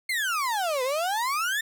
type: exponential two-way sweep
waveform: 35% pulse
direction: down then up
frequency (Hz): 2172 to 493.9 to 1831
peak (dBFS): -23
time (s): 0.09-1.61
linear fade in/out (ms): 5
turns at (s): 0.83
effects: none